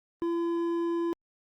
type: tone with hard clipping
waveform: triangle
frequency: 338.7 Hz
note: E4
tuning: 47 cents sharp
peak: -28 dBFS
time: 0.22-1.13 s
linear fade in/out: 0 ms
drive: 10 dB
effects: Opus 32 kbps